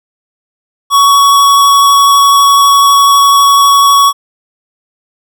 square tone with vibrato, 1121 Hz, C#6, 19 cents sharp, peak -4 dBFS, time 0.9-4.13 s, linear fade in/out 50 ms, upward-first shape triangle, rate 12 Hz, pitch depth 9 cents each way, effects none

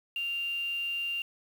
sine tone with quantisation, 2786 Hz, F7, 5 cents flat, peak -30 dBFS, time 0.16-1.22 s, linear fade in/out 2 ms, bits 8, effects none

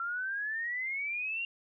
sine exponential sweep, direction up, 1356 to 2794 Hz, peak -32 dBFS, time 0-1.45 s, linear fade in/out 2 ms, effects none

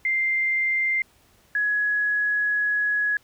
sine tone pair in turn, 2093 / 1679.1 Hz, C7 / G#6, 0 / +19 cents, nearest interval major third, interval 381 cents, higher first, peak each -20 / -20 dBFS, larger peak neither, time 0.05-1.02 / 1.55-3.17 s, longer second, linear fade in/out 2 ms, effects pink hiss -59 dBFS RMS until 3.23 s

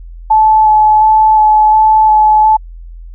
sine tone with vibrato, 863 Hz, A5, 34 cents flat, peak -4 dBFS, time 0.3-2.57 s, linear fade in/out 10 ms, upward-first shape square, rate 1.4 Hz, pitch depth 11 cents each way, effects added 42 Hz sine -27 dBFS peak until 3.14 s

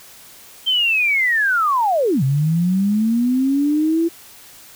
sine linear two-way sweep, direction down then up, 3150 to 129.8 to 338.6 Hz, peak -14 dBFS, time 0.66-4.09 s, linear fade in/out 20 ms, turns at 2.23 s, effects white hiss -43 dBFS RMS until 4.75 s

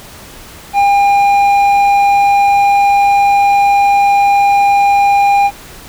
sine tone with hard clipping, 804 Hz, G5, 44 cents sharp, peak -8 dBFS, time 0.73-5.51 s, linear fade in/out 50 ms, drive 6 dB, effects pink hiss -34 dBFS RMS until 5.88 s

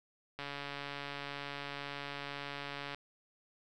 click train, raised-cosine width 0.3 ms, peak -25 dBFS, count 364, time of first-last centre 0.39-2.946 s, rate 142 Hz, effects none

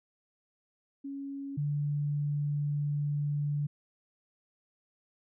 sine tone pair in turn, 277.2 / 145.91 Hz, C#4 / D3, 0 / -11 cents, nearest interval major seventh, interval 1111 cents, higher first, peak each -36 / -28 dBFS, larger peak second, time 1.04-1.57 / 1.57-3.67 s, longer second, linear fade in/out 10 ms, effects none

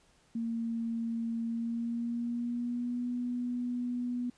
sine tone with pitch glide, 229.7 to 244.8 Hz, A#3 to B3, -25 to -15 cents, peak -31 dBFS, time 0.35-4.3 s, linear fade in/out 5 ms, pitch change +110 cents, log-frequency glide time 1.44-3.08 s, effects pink hiss -66 dBFS RMS until 4.37 s + resampled to 22050 Hz

